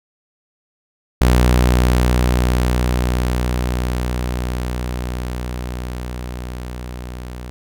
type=tone with level ramp; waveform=sawtooth; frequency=61.5 Hz; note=B1; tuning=7 cents flat; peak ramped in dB=-6 to -25 dBFS; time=1.21-7.5 s; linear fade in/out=0 ms; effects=none